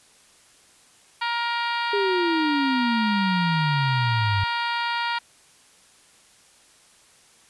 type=harmonic tone; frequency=470.9 Hz; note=A#4; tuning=18 cents sharp; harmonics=2 / 3 / 4 / 5 / 6 / 7 / 8 / 9 / 10; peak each=-26 / -30 / -32 / -34 / -36 / -37 / -38 / -39 / -40 dBFS; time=1.21-5.19 s; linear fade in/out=10 ms
type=exponential sweep; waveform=sine; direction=down; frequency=413.8 to 96.3 Hz; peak=-21 dBFS; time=1.93-4.44 s; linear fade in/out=5 ms
effects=white hiss -55 dBFS RMS until 7.49 s + resampled to 24000 Hz